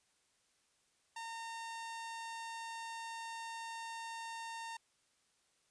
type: tone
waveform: sawtooth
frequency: 914 Hz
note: A#5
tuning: 34 cents flat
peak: -39 dBFS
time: 1.16-4.77 s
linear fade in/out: 5 ms
effects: white hiss -75 dBFS RMS until 5.7 s + resampled to 22050 Hz